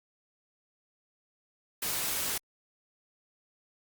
white noise, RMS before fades -32 dBFS, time 1.82-2.38 s, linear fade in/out 5 ms, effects Opus 48 kbps

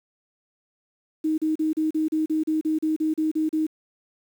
sine tone bursts, 312.9 Hz, D#4, 10 cents sharp, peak -20 dBFS, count 14, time 1.24-3.668 s, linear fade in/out 10 ms, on 140 ms, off 36 ms, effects 8-bit

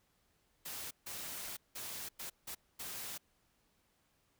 white noise bursts at uneven times, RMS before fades -44 dBFS, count 6, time 0.65-0.91 / 1.06-1.57 / 1.75-2.09 / 2.19-2.3 / 2.47-2.55 / 2.79-3.18 s, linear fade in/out 10 ms, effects pink hiss -75 dBFS RMS until 4.39 s

